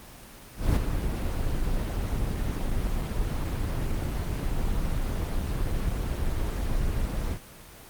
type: noise with ADSR envelope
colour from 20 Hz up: brown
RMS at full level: -19 dBFS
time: 0.56-7.4 s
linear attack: 200 ms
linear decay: 14 ms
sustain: -8 dB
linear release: 77 ms
effects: pink hiss -47 dBFS RMS until 7.89 s + Opus 24 kbps